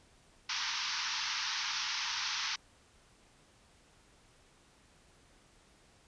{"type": "band-pass noise", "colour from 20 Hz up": "white", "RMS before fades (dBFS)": -36, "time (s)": [0.49, 2.56], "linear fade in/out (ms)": 5, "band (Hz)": [860, 6000], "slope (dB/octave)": 96, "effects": ["pink hiss -64 dBFS RMS until 6.07 s", "resampled to 22050 Hz"]}